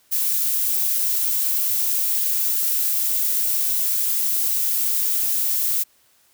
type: noise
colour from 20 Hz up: violet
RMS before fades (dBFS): -21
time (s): 0.11-5.84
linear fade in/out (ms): 20
effects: white hiss -59 dBFS RMS until 6.33 s